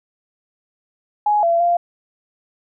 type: tone with pitch steps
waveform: sine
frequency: 836 / 678 / 694 Hz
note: G#5 / E5 / F5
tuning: +11 / +49 / -11 cents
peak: -13 dBFS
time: 1.26-1.77 s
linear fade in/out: 5 ms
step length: 170 ms
effects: none